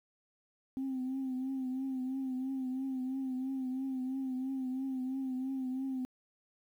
sine tone with vibrato, 261.6 Hz, C4, in tune, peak -32 dBFS, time 0.77-6.05 s, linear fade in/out 0 ms, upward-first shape triangle, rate 3 Hz, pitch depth 57 cents each way, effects tanh soft clip ceiling -30 dBFS + 11-bit

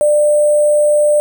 sine tone with sample-and-hold, 594 Hz, D5, 20 cents sharp, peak -8 dBFS, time 0.01-1.2 s, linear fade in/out 0 ms, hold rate 8820 Hz, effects none

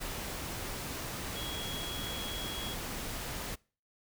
sine tone in noise, 3322 Hz, G#7, in tune, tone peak -40 dBFS, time 1.35-2.75 s, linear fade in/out 20 ms, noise pink, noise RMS -39 dBFS, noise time 0-3.56 s, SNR -4 dB, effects noise-tail reverb RT60 0.4 s tail -25 dB re dry

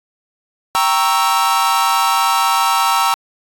45% pulse chord, G diminished seventh, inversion none, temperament equal, 784 / 932.3 / 1108.7 / 1318.5 Hz, G5 / Bb5 / Db6 / Fb6, 0 / 0 / 0 / 0 cents, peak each -20 / -17 / -20 / -17 dBFS, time 0.75-3.14 s, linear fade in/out 0 ms, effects AAC 64 kbps

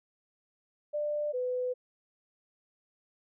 sine tone pair in turn, 594 / 501 Hz, D5 / B4, +20 / +25 cents, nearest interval minor third, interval 295 cents, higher first, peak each -29 / -29 dBFS, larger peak neither, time 0.93-1.33 / 1.33-1.74 s, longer second, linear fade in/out 20 ms, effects none

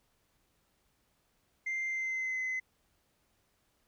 sine tone with pitch glide, 2092 to 2041 Hz, C7 to C7, -1 to -44 cents, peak -30 dBFS, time 1.66-2.6 s, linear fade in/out 10 ms, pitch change -43 cents, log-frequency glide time 1.87-2.4 s, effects tanh soft clip ceiling -30 dBFS + pink hiss -74 dBFS RMS until 3.87 s

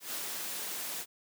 white noise with ADSR envelope, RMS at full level -36 dBFS, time 0-1.06 s, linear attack 140 ms, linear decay 49 ms, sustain -2 dB, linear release 55 ms, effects high-pass 200 Hz 12 dB/octave

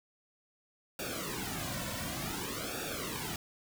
pink noise with flanger, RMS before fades -38 dBFS, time 0.99-3.36 s, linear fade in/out 2 ms, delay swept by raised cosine 0.97 to 2.47 ms, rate 0.55 Hz, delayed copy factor -0.95, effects none

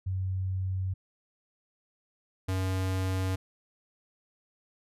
sine / square tone pair in turn, 94 / 94 Hz, F#2 / F#2, +28 / +28 cents, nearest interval unison, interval 0 cents, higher neither, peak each -28 / -28 dBFS, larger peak neither, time 0.06-0.94 / 2.48-3.36 s, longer neither, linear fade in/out 10 ms, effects resampled to 32000 Hz

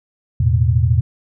sine chord, E suspended fourth, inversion none, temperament equal with one note detuned, 82.74 / 110 / 123.47 Hz, E2 / A2 / B2, +7 / 0 / 0 cents, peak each -16 dBFS, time 0.4-1.01 s, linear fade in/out 5 ms, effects none

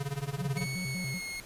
square tone with tremolo, 140 Hz, C#3, 18 cents sharp, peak -30 dBFS, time 0-0.66 s, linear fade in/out 5 ms, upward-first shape sine, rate 18 Hz, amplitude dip 95%
triangle tone with vibrato, 155.56 Hz, D#3, in tune, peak -32 dBFS, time 0.37-1.21 s, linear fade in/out 50 ms, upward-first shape square, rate 5.2 Hz, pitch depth 270 cents each way
sawtooth tone with pitch glide, 2213 to 2160 Hz, C#7 to C#7, -3 to -45 cents, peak -33 dBFS, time 0.57-1.4 s, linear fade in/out 0 ms, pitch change -42 cents, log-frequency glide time 0.87-1.22 s
effects pink hiss -49 dBFS RMS until 1.45 s + resampled to 32000 Hz

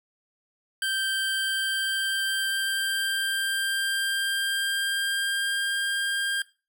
25% pulse tone with pitch glide, 1567 to 1601.8 Hz, G6 to G6, -1 to +37 cents, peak -21 dBFS, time 0.82-6.42 s, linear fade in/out 2 ms, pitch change +38 cents, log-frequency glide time 1.34-5.74 s, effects noise-tail reverb RT60 0.3 s tail -19 dB re dry

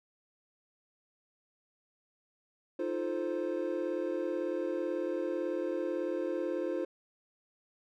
triangle chord, F dominant seventh, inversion third, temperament equal, 311.1 / 349.2 / 440 / 523.3 Hz, Eb4 / F4 / A4 / C5, 0 / 0 / 0 / 0 cents, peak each -36 / -33 / -39 / -34 dBFS, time 2.79-6.85 s, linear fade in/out 5 ms, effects none

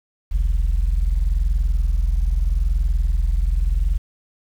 sine tone pair together, 41.71 / 62.5 Hz, E1 / B1, +21 / +21 cents, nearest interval perfect fifth, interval 700 cents, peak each -15 / -19 dBFS, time 0.31-3.98 s, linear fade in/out 20 ms, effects tanh soft clip ceiling -13 dBFS + 8-bit

